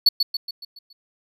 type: tone with echo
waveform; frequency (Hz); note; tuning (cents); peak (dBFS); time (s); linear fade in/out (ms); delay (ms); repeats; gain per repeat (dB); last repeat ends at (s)
triangle; 4435; C#8; 0; -9; 0.06-0.09; 5; 140; 6; -6; 0.93
effects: none